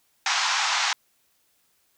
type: band-pass noise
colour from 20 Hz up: pink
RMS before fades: -24 dBFS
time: 0.26-0.93 s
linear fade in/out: 2 ms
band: 790 to 6800 Hz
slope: 48 dB/octave
effects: white hiss -67 dBFS RMS until 1.97 s